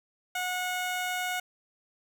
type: tone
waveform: 15% pulse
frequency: 729 Hz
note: F#5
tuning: 26 cents flat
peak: -23 dBFS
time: 0.35-1.4 s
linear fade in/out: 5 ms
effects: none